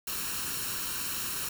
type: noise with comb filter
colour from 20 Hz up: white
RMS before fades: -34 dBFS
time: 0.07-1.49 s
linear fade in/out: 5 ms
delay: 0.72 ms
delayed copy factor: +0.6
effects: none